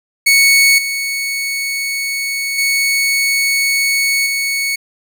sawtooth tone with level steps, 2217 Hz, C#7, in tune, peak -4 / -14 / -9 / -12 dBFS, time 0.26-4.76 s, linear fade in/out 10 ms, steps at 0.78 / 2.58 / 4.26 s, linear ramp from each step 5 ms, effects none

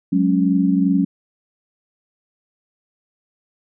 sine chord, F# suspended second, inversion none, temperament equal, 185 / 207.7 / 277.2 Hz, F#3 / G#3 / C#4, 0 / 0 / 0 cents, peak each -17 / -21 / -17 dBFS, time 0.12-1.05 s, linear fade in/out 10 ms, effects none

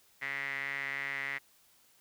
sawtooth tone with band-pass filter, 138.7 Hz, C#3, 1 cent sharp, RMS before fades -37 dBFS, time 0.21-1.39 s, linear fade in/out 20 ms, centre 2000 Hz, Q 9.5, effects white hiss -65 dBFS RMS until 2 s

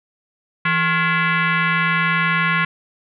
sine tone with frequency modulation, 167.2 Hz, E3, 25 cents sharp, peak -15 dBFS, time 0.65-2.65 s, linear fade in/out 5 ms, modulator 621 Hz, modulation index 3.7, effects none

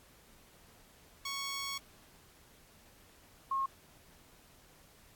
10% pulse / sine tone pair in turn, 1108.7 / 1079.6 Hz, C#6 / C#6, 0 / -46 cents, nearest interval unison, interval 46 cents, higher first, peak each -28 / -30 dBFS, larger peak first, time 1.25-1.78 / 3.51-3.66 s, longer first, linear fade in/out 5 ms, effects pink hiss -61 dBFS RMS until 5.15 s + AAC 64 kbps

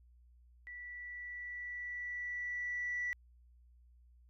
sine tone with level ramp, 1959 Hz, B6, 15 cents flat, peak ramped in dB -45 to -33 dBFS, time 0.67-3.13 s, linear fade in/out 0 ms, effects tanh soft clip ceiling -30 dBFS + added 60 Hz sine -60 dBFS peak until 4.29 s

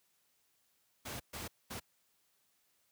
pink noise bursts at uneven times, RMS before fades -43 dBFS, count 3, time 1.05-1.2 / 1.33-1.48 / 1.7-1.8 s, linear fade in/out 10 ms, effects white hiss -75 dBFS RMS until 2.91 s + high-pass 60 Hz 12 dB/octave

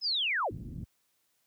sine linear sweep, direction down, 5274 to 140 Hz, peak -27 dBFS, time 0.01-0.52 s, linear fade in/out 50 ms
pink low-pass noise, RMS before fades -38 dBFS, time 0.51-0.84 s, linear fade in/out 2 ms, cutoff 240 Hz, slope 24 dB/octave
effects white hiss -74 dBFS RMS until 1.46 s + high-pass 60 Hz 12 dB/octave

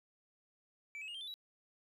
sine tone with pitch steps, 2316 / 2570 / 2851 / 3164 / 3510 / 3895 Hz, D7 / E7 / F7 / G7 / A7 / B7, -25 / -45 / +35 / +15 / -5 / -25 cents, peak -40 dBFS, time 0.95-1.34 s, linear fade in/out 0 ms, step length 65 ms, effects tanh soft clip ceiling -42 dBFS + 13-bit

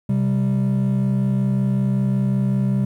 triangle tone pair together, 130.65 / 196 Hz, C3 / G3, -2 / 0 cents, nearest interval perfect fifth, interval 702 cents, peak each -17 dBFS, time 0.09-2.85 s, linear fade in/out 5 ms, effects tanh soft clip ceiling -8 dBFS + 9-bit

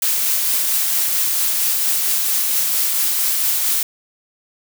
blue noise with tremolo, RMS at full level -17 dBFS, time 0.02-3.83 s, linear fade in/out 2 ms, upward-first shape triangle, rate 4.4 Hz, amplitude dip 25%, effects none

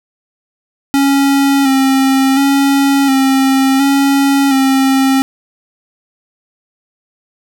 square tone with vibrato, 272.3 Hz, C#4, 31 cents flat, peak -9 dBFS, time 0.94-5.22 s, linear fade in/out 0 ms, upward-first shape square, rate 0.7 Hz, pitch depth 29 cents each way, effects none

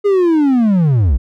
triangle linear sweep, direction down, 415.3 to 51.91 Hz, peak -7 dBFS, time 0.04-1.18 s, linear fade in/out 20 ms, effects none

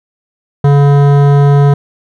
sine tone with hard clipping, 142.2 Hz, C#3, 45 cents sharp, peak -6 dBFS, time 0.64-1.74 s, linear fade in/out 5 ms, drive 15 dB, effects none

